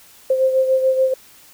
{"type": "beating tone pair", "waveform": "sine", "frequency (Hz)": [523.3, 530.2], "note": ["C5", "C5"], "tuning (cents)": [0, 23], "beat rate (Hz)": 6.9, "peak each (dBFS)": [-14, -22], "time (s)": [0.3, 1.14], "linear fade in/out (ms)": 5, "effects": ["white hiss -47 dBFS RMS until 1.53 s"]}